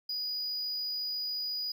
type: tone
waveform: triangle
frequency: 4923 Hz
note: D#8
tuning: 19 cents flat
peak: -31 dBFS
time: 0.09-1.72 s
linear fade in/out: 5 ms
effects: 11-bit